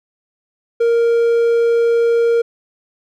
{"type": "tone", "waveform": "triangle", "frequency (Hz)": 466.2, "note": "A#4", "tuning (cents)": 0, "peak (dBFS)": -9, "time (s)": [0.8, 2.42], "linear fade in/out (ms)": 10, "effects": []}